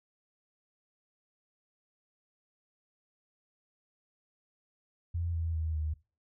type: tone with pitch steps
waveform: sine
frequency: 85.2 / 82.44 / 79.77 / 77.19 Hz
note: F2 / E2 / D#2 / D#2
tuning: -42 / +1 / +44 / -13 cents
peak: -30 dBFS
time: 5.14-5.94 s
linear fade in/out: 10 ms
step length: 200 ms
effects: noise-tail reverb RT60 0.3 s tail -20 dB re dry